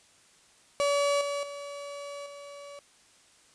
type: tone with level steps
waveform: 35% pulse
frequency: 570 Hz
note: C#5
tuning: 48 cents sharp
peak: -22 / -28 / -36 / -41 dBFS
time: 0.8-2.79 s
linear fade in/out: 0 ms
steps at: 1.21 / 1.43 / 2.26 s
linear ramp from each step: 2 ms
effects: white hiss -60 dBFS RMS until 3.54 s + resampled to 22050 Hz